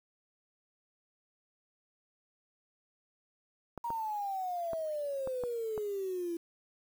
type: clicks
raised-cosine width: 1 ms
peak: -26 dBFS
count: 6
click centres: 3.777 / 3.904 / 4.733 / 5.274 / 5.437 / 5.778 s
type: exponential sweep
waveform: sine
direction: down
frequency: 951 to 333.9 Hz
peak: -33 dBFS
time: 3.84-6.37 s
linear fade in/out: 5 ms
effects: 9-bit